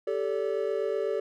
triangle chord, G suspended second, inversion none, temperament equal with one note detuned, 392 / 440 / 573.6 Hz, G4 / A4 / D5, 0 / 0 / -41 cents, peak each -29 / -28 / -30 dBFS, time 0.07-1.2 s, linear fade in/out 5 ms, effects none

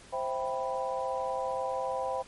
sine chord, C major seventh, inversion none, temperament equal, 523.3 / 659.3 / 784 / 987.8 Hz, C5 / E5 / G5 / B5, 0 / 0 / 0 / 0 cents, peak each -33 / -38 / -35 / -36 dBFS, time 0.12-2.23 s, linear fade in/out 20 ms, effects pink hiss -53 dBFS RMS until 2.27 s + MP3 48 kbps

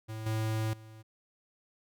square tone with level steps, 110 Hz, A2, in tune, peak -38 / -30 / -49 dBFS, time 0.08-1.03 s, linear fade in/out 20 ms, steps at 0.26 / 0.73 s, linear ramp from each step 5 ms, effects none

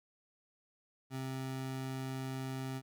25% pulse tone, 132 Hz, C3, 16 cents sharp, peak -34 dBFS, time 1.1-2.82 s, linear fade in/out 50 ms, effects none

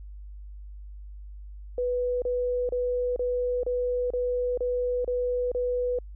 sine tone bursts, 493.9 Hz, B4, in tune, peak -24 dBFS, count 9, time 1.78-5.988 s, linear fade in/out 2 ms, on 440 ms, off 31 ms, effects added 50 Hz sine -39 dBFS peak until 6.15 s

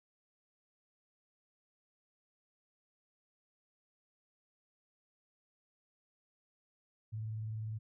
sine tone with vibrato, 109.5 Hz, A2, 8 cents flat, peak -37 dBFS, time 7.12-7.79 s, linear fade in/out 20 ms, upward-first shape sine, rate 20 Hz, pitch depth 55 cents each way, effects none

